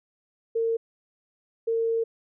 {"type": "tone bursts at uneven times", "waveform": "sine", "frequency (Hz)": 455.9, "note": "A#4", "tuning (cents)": -39, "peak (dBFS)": -22, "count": 2, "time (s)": [[0.55, 0.77], [1.67, 2.04]], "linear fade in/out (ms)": 10, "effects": []}